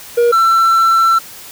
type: tone pair in turn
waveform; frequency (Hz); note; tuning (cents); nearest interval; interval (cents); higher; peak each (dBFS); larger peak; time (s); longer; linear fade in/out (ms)
triangle; 475.5 / 1342.5; A#4 / E6; +34 / +31; octave + tritone; 1797; second; -6; neither; 0.17-0.32 / 0.32-1.19; second; 10
effects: white hiss -34 dBFS RMS until 1.51 s